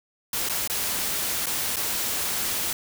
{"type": "noise with dropouts", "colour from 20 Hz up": "white", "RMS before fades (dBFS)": -27, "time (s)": [0.33, 2.73], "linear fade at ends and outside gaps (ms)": 2, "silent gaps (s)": [[0.489, 0.496], [0.676, 0.698], [1.459, 1.467], [1.76, 1.767]], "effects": []}